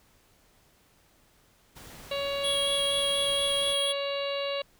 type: noise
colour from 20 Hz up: pink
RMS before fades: -47 dBFS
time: 1.75-3.74 s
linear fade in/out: 20 ms
type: harmonic tone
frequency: 560 Hz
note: C#5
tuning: 18 cents sharp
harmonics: 1 / 2 / 3 / 4 / 5 / 6 / 7 / 8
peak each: -30 / -39 / -46 / -42 / -37 / -45 / -38 / -48 dBFS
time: 2.11-4.62 s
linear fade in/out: 5 ms
type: tone with vibrato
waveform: square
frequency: 3322 Hz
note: G#7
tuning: in tune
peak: -27 dBFS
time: 2.43-3.93 s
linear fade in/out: 20 ms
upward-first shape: square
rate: 4.2 Hz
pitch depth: 14 cents each way
effects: pink hiss -63 dBFS RMS until 4.79 s